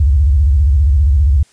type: tone with vibrato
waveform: sine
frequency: 70.4 Hz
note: C#2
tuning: 27 cents sharp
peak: -7 dBFS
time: 0-1.43 s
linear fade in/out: 5 ms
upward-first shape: square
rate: 15 Hz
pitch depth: 190 cents each way
effects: white hiss -51 dBFS RMS until 1.52 s + resampled to 22050 Hz